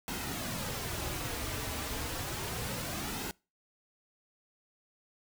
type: noise with flanger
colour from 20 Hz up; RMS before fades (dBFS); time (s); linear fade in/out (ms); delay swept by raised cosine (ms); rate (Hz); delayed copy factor
pink; -37; 0.08-3.31; 0; 1.7 to 5.6; 0.31; -0.55
effects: noise-tail reverb RT60 0.3 s tail -25 dB re dry